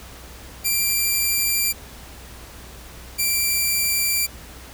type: tone pair in turn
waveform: 5% pulse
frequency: 2364 / 2353 Hz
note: D7 / D7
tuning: +11 / +3 cents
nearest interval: unison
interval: 8 cents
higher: first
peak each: -9 dBFS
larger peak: neither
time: 0.64-1.73 / 3.18-4.27 s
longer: neither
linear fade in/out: 20 ms
effects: added 61 Hz sine -42 dBFS peak until 4.73 s + pink hiss -42 dBFS RMS until 4.73 s